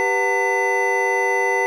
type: tone cluster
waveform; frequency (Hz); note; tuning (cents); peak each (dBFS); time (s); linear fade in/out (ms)
triangle; 390.7 / 492.5 / 739 / 906 / 2004; G4 / B4 / F#5 / A#5 / B6; -6 / -5 / -2 / -50 / +25; -22 / -22 / -27 / -21 / -19; 0-1.66; 0
effects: none